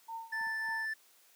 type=tone with tremolo; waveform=sine; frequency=909 Hz; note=A#5; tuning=44 cents flat; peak=-37 dBFS; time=0.08-0.86 s; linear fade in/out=10 ms; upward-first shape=triangle; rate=3.5 Hz; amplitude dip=90%
type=tone; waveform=triangle; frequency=1760 Hz; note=A6; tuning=in tune; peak=-32 dBFS; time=0.32-0.94 s; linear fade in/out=10 ms
type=clicks; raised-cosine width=5 ms; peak=-39 dBFS; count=3; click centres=0.411 / 0.47 / 0.688 s
effects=white hiss -64 dBFS RMS until 1.35 s + high-pass 300 Hz 12 dB/octave